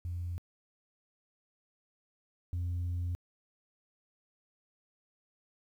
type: tone pair in turn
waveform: sine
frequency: 87.31 / 87.77 Hz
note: F2 / F2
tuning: 0 / +9 cents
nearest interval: unison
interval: 9 cents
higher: second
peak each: -33 / -29 dBFS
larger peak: second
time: 0.05-0.38 / 2.53-3.15 s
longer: second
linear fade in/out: 0 ms
effects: tanh soft clip ceiling -30 dBFS + 11-bit